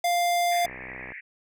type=tone; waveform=square; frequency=698.5 Hz; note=F5; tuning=in tune; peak=-22 dBFS; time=0.04-0.66 s; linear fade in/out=5 ms
type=band-pass noise; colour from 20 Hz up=pink; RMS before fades=-41 dBFS; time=0.51-1.21 s; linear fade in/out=10 ms; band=1700 to 2400 Hz; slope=96 dB/octave
type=click train; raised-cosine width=1 ms; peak=-28 dBFS; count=31; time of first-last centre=0.65-1.12 s; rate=63.8 Hz
effects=none